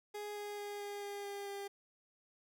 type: tone with pitch steps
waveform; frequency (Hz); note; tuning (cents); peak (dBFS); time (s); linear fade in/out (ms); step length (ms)
30% pulse; 415.3 / 412.7 / 410.1 / 407.5 / 404.9 / 402.3 / 399.8; G#4 / G#4 / G#4 / G#4 / G#4 / G4 / G4; 0 / -11 / -22 / -33 / -44 / +45 / +34; -39; 0.14-1.68; 10; 220
effects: none